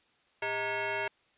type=tone with frequency modulation; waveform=sine; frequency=632 Hz; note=D#5; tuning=27 cents sharp; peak=-30 dBFS; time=0.42-1.08 s; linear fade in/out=5 ms; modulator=518 Hz; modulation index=4; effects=white hiss -68 dBFS RMS until 1.37 s + resampled to 8000 Hz